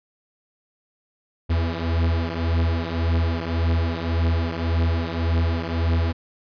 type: beating tone pair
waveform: 45% pulse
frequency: 81.9 / 83.7 Hz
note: E2 / E2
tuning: -11 / +27 cents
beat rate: 1.8 Hz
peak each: -24 / -22 dBFS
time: 1.49-6.13 s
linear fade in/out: 20 ms
effects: resampled to 11025 Hz